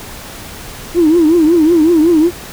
sine tone with vibrato, 326.4 Hz, E4, 17 cents flat, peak -5 dBFS, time 0.94-2.31 s, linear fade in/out 50 ms, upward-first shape triangle, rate 5.4 Hz, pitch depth 160 cents each way, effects tanh soft clip ceiling -2 dBFS + pink hiss -30 dBFS RMS until 2.52 s

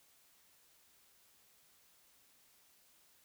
silence, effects white hiss -68 dBFS RMS until 3.24 s

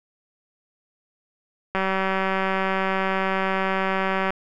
click train, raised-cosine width 0.5 ms, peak -9 dBFS, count 489, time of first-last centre 1.75-4.305 s, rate 191 Hz, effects none

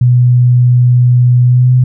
sine tone with pitch glide, 123.47 to 126.5 Hz, B2 to B2, 0 to +42 cents, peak -4 dBFS, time 0.01-1.84 s, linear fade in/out 5 ms, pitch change +42 cents, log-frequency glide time 1.44-1.72 s, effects none

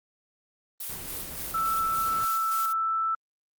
blue noise with tremolo, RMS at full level -35 dBFS, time 0.8-2.73 s, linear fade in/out 5 ms, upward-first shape square, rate 3.5 Hz, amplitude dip 40%
pink noise, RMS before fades -42 dBFS, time 0.89-2.25 s, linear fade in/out 5 ms
sine tone, 1323 Hz, E6, 6 cents sharp, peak -24 dBFS, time 1.54-3.15 s, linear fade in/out 5 ms
effects Opus 24 kbps

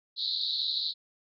white band-pass noise, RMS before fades -31 dBFS, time 0.16-0.94 s, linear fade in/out 50 ms, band 3800 to 4300 Hz, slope 96 dB/octave, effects none

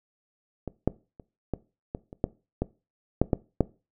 clicks, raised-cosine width 2 ms, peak -19 / -8 / -30 / -14 / -17 / -28 / -10 / -12 / -6 / -8 / -6 dBFS, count 11, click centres 0.677 / 0.876 / 1.198 / 1.537 / 1.949 / 2.129 / 2.241 / 2.62 / 3.216 / 3.332 / 3.607 s, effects noise-tail reverb RT60 0.3 s tail -20 dB re dry

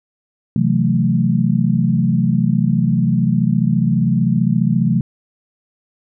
sine chord, F# half-diminished seventh, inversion second, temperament equal, 130.81 / 164.81 / 185 / 220 Hz, C3 / E3 / F#3 / A3, 0 / 0 / 0 / 0 cents, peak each -18 dBFS, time 0.56-5.01 s, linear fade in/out 2 ms, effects none

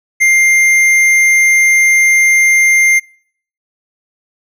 triangle tone with hard clipping, 2100 Hz, C7, 6 cents sharp, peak -8 dBFS, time 0.2-3 s, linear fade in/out 20 ms, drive 13 dB, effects noise-tail reverb RT60 0.6 s tail -26 dB re dry

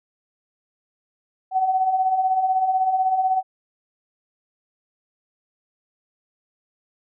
sine beating tone pair, 740 / 756 Hz, F#5 / F#5, 0 / +37 cents, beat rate 16 Hz, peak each -26 / -18 dBFS, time 1.51-3.43 s, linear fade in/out 50 ms, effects none

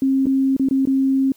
sine tone with dropouts, 268.1 Hz, C4, 42 cents sharp, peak -14 dBFS, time 0.02-1.32 s, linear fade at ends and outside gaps 2 ms, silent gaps 0.258-0.267 / 0.566-0.596 / 0.687-0.71 / 0.854-0.872 s, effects white hiss -55 dBFS RMS until 1.36 s

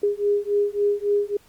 sine beating tone pair, 407.4 / 411 Hz, G#4 / G#4, -33 / -18 cents, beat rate 3.6 Hz, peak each -22 dBFS, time 0.03-1.37 s, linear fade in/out 5 ms, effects pink hiss -56 dBFS RMS until 1.48 s + Opus 48 kbps

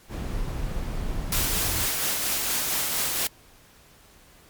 brown noise, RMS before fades -29 dBFS, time 0.08-1.88 s, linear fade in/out 50 ms
white noise with tremolo, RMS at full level -25 dBFS, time 1.32-3.27 s, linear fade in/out 2 ms, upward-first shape sine, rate 4.3 Hz, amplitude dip 25%
effects pink hiss -54 dBFS RMS until 4.49 s + MP3 96 kbps

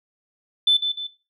sine tone with echo, 3520 Hz, A7, in tune, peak -12 dBFS, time 0.67-0.77 s, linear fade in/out 5 ms, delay 150 ms, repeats 2, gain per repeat -7 dB, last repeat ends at 1.07 s, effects noise-tail reverb RT60 0.3 s tail -17 dB re dry + tanh soft clip ceiling -8 dBFS

